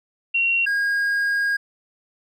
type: tone pair in turn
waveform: sine / triangle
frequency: 2742 / 1630.4 Hz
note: F7 / G#6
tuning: -32 / -32 cents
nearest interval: major sixth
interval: 900 cents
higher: first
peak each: -17 dBFS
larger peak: neither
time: 0.34-0.66 / 0.66-1.57 s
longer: second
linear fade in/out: 10 ms
effects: none

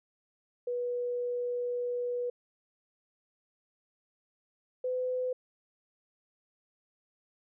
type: tone pair in turn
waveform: sine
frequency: 488 / 505.9 Hz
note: B4 / B4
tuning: -21 / +42 cents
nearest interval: minor second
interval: 63 cents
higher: second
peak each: -30 / -29 dBFS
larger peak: second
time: 0.67-2.3 / 4.84-5.33 s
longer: first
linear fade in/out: 5 ms
effects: none

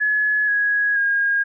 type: tone with pitch steps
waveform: sine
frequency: 1700 / 1663.1 / 1627 Hz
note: G#6 / G#6 / G#6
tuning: +40 / +2 / -36 cents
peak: -16 dBFS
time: 0-1.44 s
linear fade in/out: 20 ms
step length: 480 ms
effects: none

